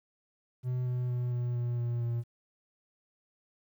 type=tone with pitch steps; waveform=triangle; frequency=125.7 / 124.4 / 123.11 / 121.84 / 120.58 / 119.33 / 118.1 Hz; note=B2 / B2 / B2 / B2 / B2 / A#2 / A#2; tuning=+31 / +13 / -5 / -23 / -41 / +41 / +23 cents; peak=-27 dBFS; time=0.63-2.24 s; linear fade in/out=50 ms; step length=230 ms; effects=11-bit